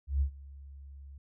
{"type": "tone with ADSR envelope", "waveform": "sine", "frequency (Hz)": 69.3, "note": "C#2", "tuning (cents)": 0, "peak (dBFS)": -23, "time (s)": [0.07, 1.18], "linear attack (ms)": 140, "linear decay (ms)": 91, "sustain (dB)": -22, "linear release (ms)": 4, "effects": []}